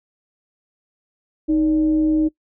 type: tone with frequency modulation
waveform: sine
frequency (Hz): 311.1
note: D#4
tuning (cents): 0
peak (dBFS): -14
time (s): 1.48-2.29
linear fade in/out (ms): 20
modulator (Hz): 266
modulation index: 0.27
effects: noise-tail reverb RT60 0.1 s tail -21 dB re dry